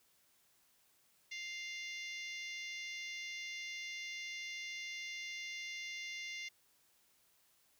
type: harmonic tone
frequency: 698.5 Hz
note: F5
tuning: in tune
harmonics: 3 / 4 / 5 / 6 / 7 / 8 / 9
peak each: -44 / -50 / -52 / -56 / -57 / -55 / -56 dBFS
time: 1.31-6.49 s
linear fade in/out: 10 ms
effects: white hiss -72 dBFS RMS until 7.79 s